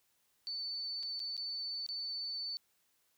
sine tone with dropouts, 4508 Hz, C#8, 28 cents sharp, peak -37 dBFS, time 0.47-2.57 s, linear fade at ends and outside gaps 0 ms, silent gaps 1.028-1.032 / 1.194-1.201 / 1.367-1.377 / 1.864-1.889 s, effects white hiss -75 dBFS RMS until 3.17 s

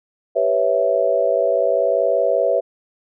sine chord, C# half-diminished seventh, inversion second, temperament equal, 392 / 493.9 / 554.4 / 659.3 Hz, G4 / B4 / C#5 / E5, 0 / 0 / 0 / 0 cents, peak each -25 / -20 / -19 / -19 dBFS, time 0.35-2.61 s, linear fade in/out 20 ms, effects none

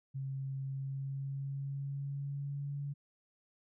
sine tone with pitch glide, 135.2 to 142.09 Hz, C#3 to C#3, -43 to +43 cents, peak -36 dBFS, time 0.14-2.94 s, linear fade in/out 20 ms, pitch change +86 cents, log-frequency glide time 0.65-2.75 s, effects none

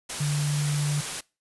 sine tone in noise, 146.83 Hz, D3, in tune, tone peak -23 dBFS, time 0.2-1.01 s, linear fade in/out 10 ms, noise white, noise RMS -32 dBFS, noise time 0.09-1.21 s, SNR +6 dB, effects noise-tail reverb RT60 0.3 s tail -24 dB re dry + resampled to 24000 Hz

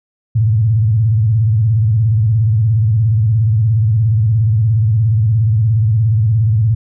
sine tone with vibrato, 110 Hz, A2, in tune, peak -9 dBFS, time 0.35-6.75 s, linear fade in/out 10 ms, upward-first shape square, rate 17 Hz, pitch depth 120 cents each way, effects none

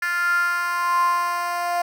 10% pulse tone with high-pass filter sweep, 349.2 Hz, F4, in tune, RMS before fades -22 dBFS, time 0.02-1.82 s, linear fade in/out 5 ms, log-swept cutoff 1600 to 740 Hz, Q 8.7, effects none

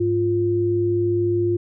sine tone pair together, 103.82 / 349.2 Hz, G#2 / F4, 0 / 0 cents, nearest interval octave + major sixth, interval 2100 cents, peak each -24 / -18 dBFS, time 0-1.57 s, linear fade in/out 10 ms, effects none

